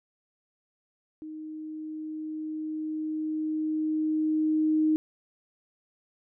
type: tone with level ramp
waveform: sine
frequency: 311 Hz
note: D#4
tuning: 1 cent flat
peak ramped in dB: -37 to -20 dBFS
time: 1.22-4.96 s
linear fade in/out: 0 ms
effects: none